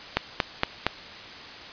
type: click train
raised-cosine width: 0.3 ms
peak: -4 dBFS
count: 4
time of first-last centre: 0.17-0.866 s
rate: 4.31 Hz
effects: white hiss -41 dBFS RMS until 1.72 s + resampled to 11025 Hz